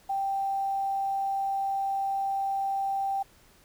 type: tone with quantisation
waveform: sine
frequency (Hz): 784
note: G5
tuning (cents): 0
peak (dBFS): -26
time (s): 0.09-3.23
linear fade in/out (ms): 10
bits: 9
effects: pink hiss -59 dBFS RMS until 3.64 s